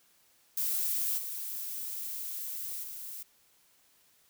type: noise with level steps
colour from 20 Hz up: violet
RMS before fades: -31 / -38 / -42 dBFS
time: 0.57-3.23 s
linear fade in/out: 5 ms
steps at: 1.17 / 2.82 s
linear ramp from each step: 20 ms
effects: white hiss -66 dBFS RMS until 4.29 s